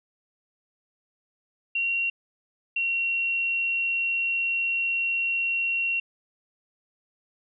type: tone pair in turn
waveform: sine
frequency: 2748 / 2738 Hz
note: F7 / F7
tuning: -29 / -35 cents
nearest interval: unison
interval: 6 cents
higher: first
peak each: -23 dBFS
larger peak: neither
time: 1.75-2.1 / 2.76-6 s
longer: second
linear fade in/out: 5 ms
effects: none